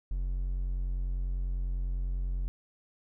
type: tone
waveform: triangle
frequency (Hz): 45.06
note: F#1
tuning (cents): -45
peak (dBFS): -27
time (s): 0.11-2.48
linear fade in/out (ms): 0
effects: none